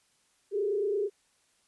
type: tone with frequency modulation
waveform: sine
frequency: 408.5 Hz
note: G#4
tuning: 29 cents flat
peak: -26 dBFS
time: 0.51-1.1 s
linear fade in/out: 50 ms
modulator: 28.8 Hz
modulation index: 0.96
effects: white hiss -69 dBFS RMS until 1.67 s + resampled to 24000 Hz